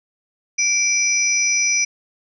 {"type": "tone cluster", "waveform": "sine", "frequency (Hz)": [2340, 5070, 5870], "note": ["D7", "D#8", "F#8"], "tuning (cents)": [-7, 32, -15], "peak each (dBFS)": [-19, -27, -18], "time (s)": [0.58, 1.85], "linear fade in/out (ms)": 10, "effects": []}